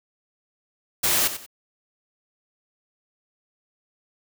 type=noise with echo; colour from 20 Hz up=white; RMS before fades=-21 dBFS; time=1.03-1.28 s; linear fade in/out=10 ms; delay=92 ms; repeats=2; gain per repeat=-11 dB; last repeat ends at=1.464 s; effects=none